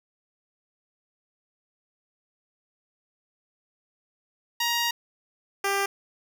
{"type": "tone pair in turn", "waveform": "10% pulse", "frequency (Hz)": [943, 396.5], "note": ["A#5", "G4"], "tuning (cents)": [20, 20], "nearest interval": "octave + minor third", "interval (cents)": 1500, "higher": "first", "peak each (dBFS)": -15, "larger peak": "neither", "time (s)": [[4.6, 4.91], [5.64, 5.86]], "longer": "first", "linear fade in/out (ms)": 5, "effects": []}